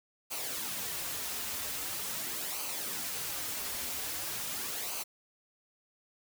white noise with flanger, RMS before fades -37 dBFS, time 0.3-5.04 s, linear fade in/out 20 ms, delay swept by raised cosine 0.55 to 6.25 ms, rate 0.43 Hz, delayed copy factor -0.55, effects none

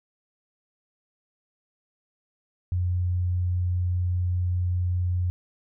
sine tone, 89.5 Hz, F2, 43 cents sharp, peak -22 dBFS, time 2.72-5.3 s, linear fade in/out 0 ms, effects none

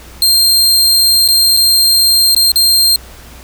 sawtooth tone with dropouts, 4186 Hz, C8, in tune, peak -4 dBFS, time 0.22-2.96 s, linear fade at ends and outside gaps 1 ms, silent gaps 1.278-1.286 / 1.567-1.572 / 2.348-2.364 / 2.518-2.558 s, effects added 60 Hz sine -35 dBFS peak until 3.43 s + pink hiss -37 dBFS RMS until 3.43 s

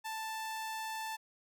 sawtooth tone, 882 Hz, A5, 4 cents sharp, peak -34 dBFS, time 0.04-1.17 s, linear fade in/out 20 ms, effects none

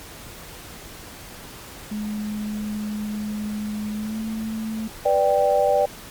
sine tone with pitch glide, 211.1 to 220.4 Hz, G#3 to A3, +29 to +3 cents, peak -25 dBFS, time 1.91-4.88 s, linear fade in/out 10 ms, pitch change +74 cents, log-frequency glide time 3.94-4.2 s
sine chord, G major, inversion first, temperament equal, 493.9 / 587.3 / 784 Hz, B4 / D5 / G5, 0 / 0 / 0 cents, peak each -22 / -18 / -21 dBFS, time 5.05-5.86 s, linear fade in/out 10 ms
effects pink hiss -40 dBFS RMS until 6.1 s + MP3 96 kbps

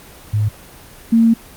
sine tone pair in turn, 105.8 / 228.2 Hz, G#2 / A#3, +33 / -37 cents, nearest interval octave + minor second, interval 1330 cents, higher second, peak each -13 / -8 dBFS, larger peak second, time 0.33-0.49 / 1.12-1.34 s, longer second, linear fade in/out 10 ms, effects pink hiss -40 dBFS RMS until 1.56 s + Opus 24 kbps

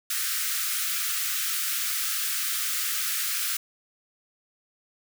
white high-pass noise, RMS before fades -28 dBFS, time 0.1-3.57 s, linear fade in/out 5 ms, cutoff 1200 Hz, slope 96 dB/octave, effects none

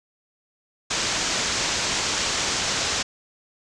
white low-pass noise, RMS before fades -25 dBFS, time 0.9-3.03 s, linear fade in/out 10 ms, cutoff 7300 Hz, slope 48 dB/octave, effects none

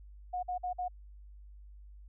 sine tone bursts, 724 Hz, F#5, 38 cents flat, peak -32 dBFS, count 4, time 0.33-0.883 s, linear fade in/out 10 ms, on 100 ms, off 51 ms, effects added 50 Hz sine -49 dBFS peak until 2.08 s

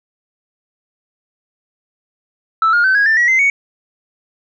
sine tone with pitch steps, 1318.5 / 1421.3 / 1532.2 / 1651.6 / 1780.4 / 1919.3 / 2069 / 2230 Hz, E6 / F6 / G6 / G#6 / A6 / B6 / C7 / C#7, 0 / +30 / -40 / -10 / +20 / -50 / -20 / +10 cents, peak -8 dBFS, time 2.62-3.5 s, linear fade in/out 2 ms, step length 110 ms, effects tanh soft clip ceiling -7 dBFS

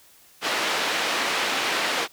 white band-pass noise, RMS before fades -25 dBFS, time 0.41-2.08 s, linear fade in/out 50 ms, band 310 to 3100 Hz, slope 12 dB/octave, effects white hiss -54 dBFS RMS until 2.12 s

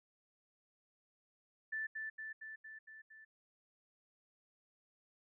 sine tone with echo, 1760 Hz, A6, in tune, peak -37 dBFS, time 1.72-1.87 s, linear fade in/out 10 ms, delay 230 ms, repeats 6, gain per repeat -3 dB, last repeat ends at 3.25 s, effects none

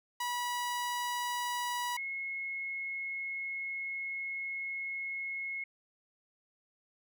sawtooth / sine tone pair in turn, 973 / 2172 Hz, B5 / C#7, -26 / -36 cents, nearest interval octave + major second, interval 1390 cents, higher second, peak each -29 / -35 dBFS, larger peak first, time 0.2-1.97 / 1.97-5.64 s, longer second, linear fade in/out 5 ms, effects none

